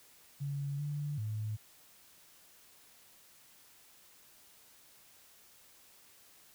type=tone with pitch steps; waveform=sine; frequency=141.1 / 146.3 / 107.6 Hz; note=C#3 / D3 / A2; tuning=+31 / -6 / -38 cents; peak=-34 dBFS; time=0.4-1.57 s; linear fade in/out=20 ms; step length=390 ms; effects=white hiss -61 dBFS RMS until 6.54 s